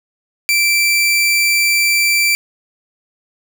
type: tone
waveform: sawtooth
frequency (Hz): 2340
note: D7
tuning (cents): -7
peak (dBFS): -8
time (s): 0.49-2.35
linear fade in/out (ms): 0
effects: none